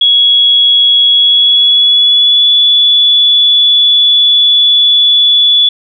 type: tone with pitch glide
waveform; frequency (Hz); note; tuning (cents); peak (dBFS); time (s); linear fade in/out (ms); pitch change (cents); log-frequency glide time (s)
sine; 3342 to 3434; G#7 to A7; +10 to -43; -4; 0.01-5.69; 5; +47; 1.12-2.5
effects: none